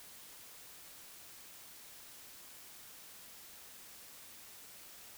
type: silence
effects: white hiss -54 dBFS RMS until 5.17 s